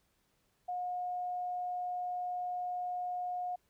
sine tone, 720 Hz, F#5, 47 cents flat, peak -34 dBFS, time 0.68-3.56 s, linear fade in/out 10 ms, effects pink hiss -75 dBFS RMS until 3.69 s

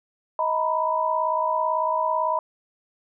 sine tone cluster, 631 / 934 / 992 Hz, D#5 / A#5 / B5, +24 / +3 / +7 cents, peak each -26 / -27 / -23 dBFS, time 0.39-2.39 s, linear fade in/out 2 ms, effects none

